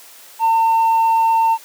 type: tone with tanh clipping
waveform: sine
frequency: 904 Hz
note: A5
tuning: 47 cents sharp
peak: -12 dBFS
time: 0.39-1.58 s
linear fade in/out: 50 ms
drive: 1 dB
effects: white hiss -42 dBFS RMS until 1.64 s + high-pass 400 Hz 12 dB/octave